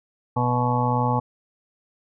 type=harmonic tone; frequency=122.9 Hz; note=B2; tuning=8 cents flat; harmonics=1 / 2 / 4 / 5 / 6 / 7 / 8 / 9; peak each=-23 / -27 / -29 / -34 / -36 / -24 / -33 / -29 dBFS; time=0.36-1.2 s; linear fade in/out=10 ms; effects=none